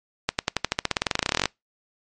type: accelerating click train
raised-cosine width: 0.2 ms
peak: -3 dBFS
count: 25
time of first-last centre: 0.29-1.456 s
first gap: 99 ms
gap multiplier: 0.93
effects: noise-tail reverb RT60 0.2 s tail -26 dB re dry + MP3 48 kbps